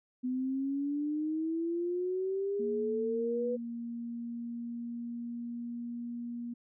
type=exponential sweep; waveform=sine; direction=up; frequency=250 to 495.7 Hz; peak=-30 dBFS; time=0.23-3.57 s; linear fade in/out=20 ms
type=tone with pitch glide; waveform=sine; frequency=234.6 to 238 Hz; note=A#3 to A#3; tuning=+11 to +36 cents; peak=-36 dBFS; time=2.59-6.54 s; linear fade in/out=10 ms; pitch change=+25 cents; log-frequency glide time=3.69-6.09 s
effects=none